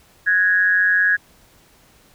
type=tone with amplitude modulation; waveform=sine; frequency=1661.2 Hz; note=G#6; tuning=in tune; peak=-10 dBFS; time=0.26-1.17 s; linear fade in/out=20 ms; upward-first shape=sine; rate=185 Hz; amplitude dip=70%; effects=pink hiss -53 dBFS RMS until 2.14 s